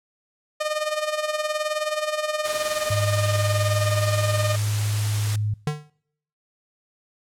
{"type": "tone with tremolo", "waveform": "sawtooth", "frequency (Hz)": 610, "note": "D#5", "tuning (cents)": -34, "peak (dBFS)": -17, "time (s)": [0.6, 4.56], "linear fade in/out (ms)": 10, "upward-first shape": "sine", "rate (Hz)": 19, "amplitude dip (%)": 65}
{"type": "noise", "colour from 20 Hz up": "white", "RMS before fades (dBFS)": -31, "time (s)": [2.45, 5.36], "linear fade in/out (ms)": 5}
{"type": "tone with pitch glide", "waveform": "sine", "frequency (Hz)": [103.83, 105.46], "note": ["G#2", "G#2"], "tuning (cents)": [0, 27], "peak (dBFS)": -21, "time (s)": [2.9, 5.54], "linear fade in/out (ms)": 5, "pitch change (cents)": 27, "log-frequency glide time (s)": [3.63, 4.4]}
{"type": "tone with exponential decay", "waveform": "square", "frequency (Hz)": 150, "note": "D3", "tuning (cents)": 37, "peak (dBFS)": -19, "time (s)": [5.67, 5.9], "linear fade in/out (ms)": 2, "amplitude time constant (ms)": 49}
{"effects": ["noise-tail reverb RT60 0.7 s tail -25 dB re dry", "low-pass 10000 Hz 12 dB/octave"]}